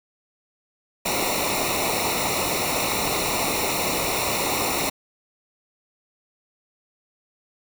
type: noise with comb filter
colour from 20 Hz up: pink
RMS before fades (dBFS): -24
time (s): 1.05-4.9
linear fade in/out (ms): 10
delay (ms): 0.62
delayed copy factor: -0.85
effects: none